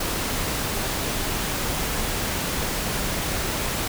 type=noise; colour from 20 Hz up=pink; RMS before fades=-26 dBFS; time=0-3.88 s; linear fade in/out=5 ms; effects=none